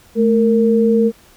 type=tone pair together; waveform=sine; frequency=217.6 / 461.5 Hz; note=A3 / A#4; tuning=-19 / -17 cents; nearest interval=octave + minor second; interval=1302 cents; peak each=-13 dBFS; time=0.15-1.12 s; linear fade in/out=50 ms; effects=pink hiss -48 dBFS RMS until 1.36 s